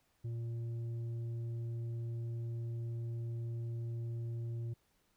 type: tone with tanh clipping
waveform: triangle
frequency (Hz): 116.54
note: A#2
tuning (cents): 0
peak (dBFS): -38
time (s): 0.24-4.74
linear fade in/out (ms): 10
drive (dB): 10
effects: pink hiss -75 dBFS RMS until 5.16 s